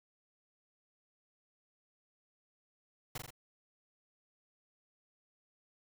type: noise with echo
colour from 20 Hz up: pink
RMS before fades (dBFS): -41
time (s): 3.15-3.18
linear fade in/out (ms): 5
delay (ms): 42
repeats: 3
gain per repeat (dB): -3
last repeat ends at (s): 3.306
effects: none